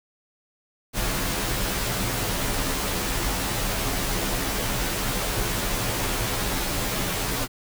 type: noise with comb filter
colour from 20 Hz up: pink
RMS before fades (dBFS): -26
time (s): 0.93-7.48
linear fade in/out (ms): 50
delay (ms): 13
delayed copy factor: -0.9
effects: none